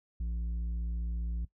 triangle tone with tanh clipping, 57.5 Hz, A#1, 23 cents flat, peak -33 dBFS, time 0.2-1.45 s, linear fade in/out 5 ms, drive 11 dB, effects noise-tail reverb RT60 0.1 s tail -17 dB re dry

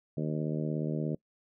harmonic tone, 77 Hz, D#2, 17 cents flat, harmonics 2 / 3 / 4 / 5 / 6 / 7 / 8, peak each -32 / -36 / -38 / -40 / -42 / -43 / -44 dBFS, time 0.17-1.15 s, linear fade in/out 5 ms, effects noise-tail reverb RT60 0.1 s tail -24 dB re dry

